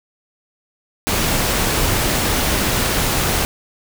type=noise; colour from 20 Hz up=pink; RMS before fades=-18 dBFS; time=1.07-3.45 s; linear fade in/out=0 ms; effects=none